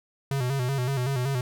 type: tone with vibrato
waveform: square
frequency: 131.1 Hz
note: C3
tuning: 4 cents sharp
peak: -25 dBFS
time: 0.31-1.41 s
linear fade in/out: 2 ms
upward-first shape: square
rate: 5.3 Hz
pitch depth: 87 cents each way
effects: none